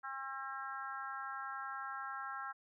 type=harmonic tone; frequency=269 Hz; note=C4; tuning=48 cents sharp; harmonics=3 / 4 / 5 / 6 / 7; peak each=-48 / -47 / -44 / -47 / -58 dBFS; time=0.03-2.53 s; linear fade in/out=20 ms; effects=none